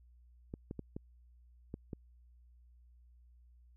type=clicks; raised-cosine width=3 ms; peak=-28 dBFS; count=6; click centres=0.539 / 0.711 / 0.793 / 0.965 / 1.741 / 1.932 s; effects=added 60 Hz sine -59 dBFS peak until 3.76 s